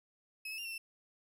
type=tone with pitch steps; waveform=35% pulse; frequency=2568 / 2609 / 2791 / 2710 / 2675 Hz; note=E7 / E7 / F7 / E7 / E7; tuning=-46 / -18 / -2 / +47 / +25 cents; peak=-38 dBFS; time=0.45-0.78 s; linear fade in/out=5 ms; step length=66 ms; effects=none